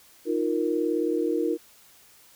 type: chord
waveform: sine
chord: Eb suspended second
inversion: none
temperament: just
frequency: 311.1 / 350 / 466.7 Hz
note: Eb4 / F4 / Bb4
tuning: 0 / +4 / +2 cents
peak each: -27 dBFS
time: 0.25-1.58 s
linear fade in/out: 50 ms
effects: white hiss -55 dBFS RMS until 2.35 s